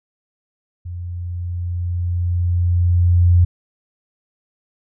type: tone with level ramp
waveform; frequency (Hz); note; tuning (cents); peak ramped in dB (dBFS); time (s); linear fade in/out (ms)
sine; 87.8; F2; +10; -26 to -8; 0.85-3.45; 10
effects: none